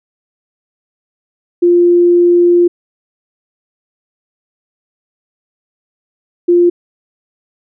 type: tone bursts at uneven times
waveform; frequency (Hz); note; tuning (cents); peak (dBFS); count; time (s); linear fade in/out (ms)
sine; 349.2; F4; 0; -5; 2; 1.62-2.68 / 6.48-6.7; 10
effects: none